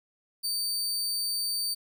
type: tone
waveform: sawtooth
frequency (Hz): 4600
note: D8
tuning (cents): -37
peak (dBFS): -25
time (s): 0.43-1.75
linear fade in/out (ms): 20
effects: none